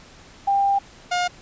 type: tone pair in turn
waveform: sine / sawtooth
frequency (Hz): 795 / 713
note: G5 / F5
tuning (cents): +24 / +36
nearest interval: major second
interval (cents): 188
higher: first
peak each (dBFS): -16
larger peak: neither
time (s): 0.47-0.79 / 1.11-1.28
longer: first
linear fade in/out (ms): 10
effects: pink hiss -47 dBFS RMS until 1.41 s + resampled to 16000 Hz